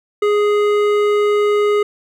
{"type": "tone with hard clipping", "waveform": "sine", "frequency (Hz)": 415.3, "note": "G#4", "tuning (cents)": 0, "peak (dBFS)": -14, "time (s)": [0.22, 1.83], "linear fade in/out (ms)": 5, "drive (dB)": 12, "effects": []}